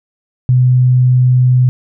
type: tone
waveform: sine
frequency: 126.3 Hz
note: B2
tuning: 39 cents sharp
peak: -6 dBFS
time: 0.49-1.69 s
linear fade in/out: 0 ms
effects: none